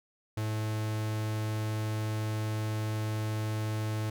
45% pulse tone, 108.2 Hz, A2, 29 cents flat, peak -30 dBFS, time 0.37-4.1 s, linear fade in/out 5 ms, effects none

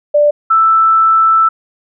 sine tone pair in turn, 589 / 1322.3 Hz, D5 / E6, +5 / +5 cents, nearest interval octave + major second, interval 1400 cents, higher second, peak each -6 dBFS, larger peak neither, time 0.14-0.31 / 0.5-1.49 s, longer second, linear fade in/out 10 ms, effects none

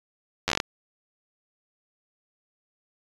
slowing click train, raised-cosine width 0.2 ms, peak -6 dBFS, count 8, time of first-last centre 0.48-0.601 s, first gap 10 ms, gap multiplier 1.18, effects resampled to 24000 Hz

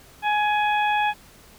harmonic tone, 838 Hz, G#5, 15 cents sharp, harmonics 1 / 2 / 3 / 4, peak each -20 / -27 / -28 / -34 dBFS, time 0.22-1.14 s, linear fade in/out 50 ms, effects pink hiss -50 dBFS RMS until 1.58 s

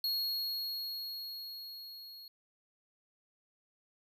square tone with level ramp, 4309 Hz, C#8, 50 cents flat, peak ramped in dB -31 to -49 dBFS, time 0.04-2.28 s, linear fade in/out 2 ms, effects none

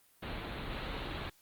pink low-pass noise, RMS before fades -40 dBFS, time 0.22-1.3 s, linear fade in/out 10 ms, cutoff 4200 Hz, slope 96 dB/octave, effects white hiss -66 dBFS RMS until 1.41 s + Opus 32 kbps

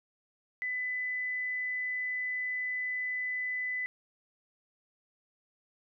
sine tone, 2002 Hz, B6, 23 cents sharp, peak -31 dBFS, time 0.62-3.86 s, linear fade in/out 0 ms, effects none

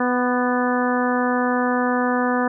harmonic tone with a mistuned harmonic, 248.5 Hz, B3, 11 cents sharp, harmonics 1 / 2 / 3 / 4 / 5 / 6 / 7, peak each -21 / -24 / -26 / -27 / -28 / -29 / -29 dBFS, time 0-2.48 s, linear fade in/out 5 ms, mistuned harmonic 5, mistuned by -27 cents, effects none

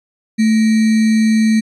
sine tone with sample-and-hold, 220 Hz, A3, in tune, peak -9 dBFS, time 0.38-1.61 s, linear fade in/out 20 ms, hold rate 2100 Hz, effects resampled to 22050 Hz

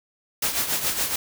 white noise with tremolo, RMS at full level -22 dBFS, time 0.42-1.16 s, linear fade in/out 5 ms, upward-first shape triangle, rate 7.1 Hz, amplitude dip 70%, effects none

